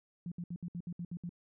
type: tone bursts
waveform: sine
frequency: 173.5 Hz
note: F3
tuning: 11 cents flat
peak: -37 dBFS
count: 9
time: 0.26-1.293 s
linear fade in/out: 2 ms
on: 57 ms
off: 65 ms
effects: none